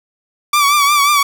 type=tone with vibrato; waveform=sawtooth; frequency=1156 Hz; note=D6; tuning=28 cents flat; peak=-6 dBFS; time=0.53-1.23 s; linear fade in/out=5 ms; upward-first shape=triangle; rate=5.6 Hz; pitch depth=69 cents each way; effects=7-bit